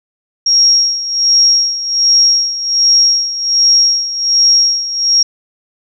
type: tone with tremolo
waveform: sine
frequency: 5590 Hz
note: F8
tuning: 1 cent sharp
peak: -5 dBFS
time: 0.46-5.23 s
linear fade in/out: 5 ms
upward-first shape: sine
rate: 1.3 Hz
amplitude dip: 75%
effects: none